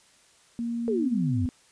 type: tone with pitch glide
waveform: sine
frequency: 234.4 to 251.2 Hz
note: A#3 to B3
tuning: +10 to +30 cents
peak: -27 dBFS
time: 0.59-1.49 s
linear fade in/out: 0 ms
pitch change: +120 cents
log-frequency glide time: 0.96-1.17 s
type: exponential sweep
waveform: sine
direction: down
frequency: 466.2 to 86.1 Hz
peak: -24 dBFS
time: 0.88-1.46 s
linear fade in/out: 0 ms
effects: white hiss -59 dBFS RMS until 1.71 s + resampled to 22050 Hz